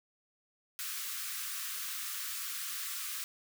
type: high-pass noise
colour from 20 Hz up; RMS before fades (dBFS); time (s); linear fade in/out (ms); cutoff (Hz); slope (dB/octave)
white; -39; 0.79-3.24; 0; 1100; 96
effects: none